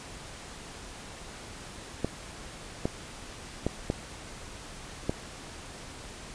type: clicks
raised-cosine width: 2 ms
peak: -13 dBFS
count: 5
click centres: 2.046 / 2.855 / 3.666 / 3.901 / 5.095 s
effects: pink hiss -44 dBFS RMS until 6.34 s + resampled to 22050 Hz